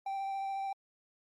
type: tone with vibrato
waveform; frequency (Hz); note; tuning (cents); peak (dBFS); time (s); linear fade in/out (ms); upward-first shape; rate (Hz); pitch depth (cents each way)
triangle; 782; G5; -4; -32; 0.06-0.73; 5; triangle; 14; 14
effects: Opus 48 kbps